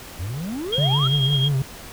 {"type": "exponential sweep", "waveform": "triangle", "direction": "up", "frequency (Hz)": [80.6, 1402], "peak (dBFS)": -24, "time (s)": [0.19, 1.08], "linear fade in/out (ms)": 10}
{"type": "tone with tremolo", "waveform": "sine", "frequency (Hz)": 3249, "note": "G#7", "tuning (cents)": -39, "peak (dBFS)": -19, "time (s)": [0.72, 1.49], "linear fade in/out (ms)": 10, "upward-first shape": "sine", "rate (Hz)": 10, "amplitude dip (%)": 50}
{"type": "tone with vibrato", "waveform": "triangle", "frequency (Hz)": 138.59, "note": "C#3", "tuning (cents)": 0, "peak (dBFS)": -16, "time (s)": [0.78, 1.62], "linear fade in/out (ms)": 2, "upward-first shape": "sine", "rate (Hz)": 6, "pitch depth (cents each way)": 92}
{"effects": ["pink hiss -39 dBFS RMS until 1.92 s"]}